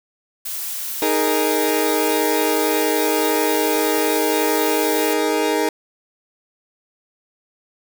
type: noise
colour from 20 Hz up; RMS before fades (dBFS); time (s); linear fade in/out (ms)
blue; -27; 0.45-5.14; 10
type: chord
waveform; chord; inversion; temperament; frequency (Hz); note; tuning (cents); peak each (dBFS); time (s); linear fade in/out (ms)
30% pulse; D# suspended fourth; none; equal; 311.1 / 415.3 / 466.2; D#4 / G#4 / A#4; 0 / 0 / 0; -19; 1.02-5.69; 2
effects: none